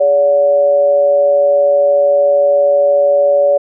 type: tone with amplitude modulation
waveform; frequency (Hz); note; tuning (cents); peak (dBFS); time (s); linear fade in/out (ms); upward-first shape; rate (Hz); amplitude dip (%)
sine; 571; D5; -49; -5; 0-3.58; 10; sine; 157; 50
effects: none